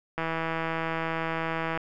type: click train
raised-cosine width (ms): 0.5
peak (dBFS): -15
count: 261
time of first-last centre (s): 0.18-1.775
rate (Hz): 163
effects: none